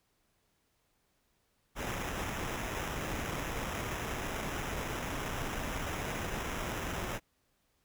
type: noise with sample-and-hold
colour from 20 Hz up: pink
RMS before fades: -37 dBFS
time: 1.75-7.2 s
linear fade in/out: 50 ms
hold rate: 4410 Hz
effects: pink hiss -75 dBFS RMS until 7.84 s